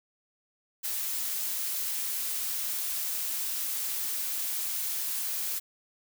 blue noise, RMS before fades -32 dBFS, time 0.83-5.6 s, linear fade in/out 20 ms, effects none

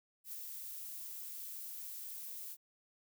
violet noise with ADSR envelope, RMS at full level -43 dBFS, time 0.24-2.57 s, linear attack 91 ms, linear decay 4 ms, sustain -3 dB, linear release 50 ms, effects none

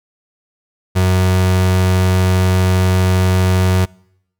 35% pulse tone, 92.5 Hz, F#2, in tune, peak -9 dBFS, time 0.95-3.86 s, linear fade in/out 20 ms, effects noise-tail reverb RT60 0.8 s tail -26 dB re dry

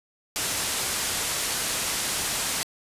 white low-pass noise, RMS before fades -28 dBFS, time 0.36-2.63 s, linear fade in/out 0 ms, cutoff 11000 Hz, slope 24 dB/octave, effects resampled to 32000 Hz

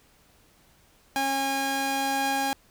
sawtooth tone pair together, 272.3 / 816 Hz, C#4 / G#5, -31 / -31 cents, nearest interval octave + perfect fifth, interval 1900 cents, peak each -27 / -22 dBFS, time 1.16-2.53 s, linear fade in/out 0 ms, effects pink hiss -60 dBFS RMS until 2.7 s

